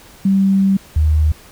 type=tone pair in turn; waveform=sine; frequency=194.2 / 77.07 Hz; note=G3 / D#2; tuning=-16 / -16 cents; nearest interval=octave + major third; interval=1600 cents; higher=first; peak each=-10 dBFS; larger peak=neither; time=0.25-0.77 / 0.96-1.32 s; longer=first; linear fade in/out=5 ms; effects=pink hiss -43 dBFS RMS until 1.51 s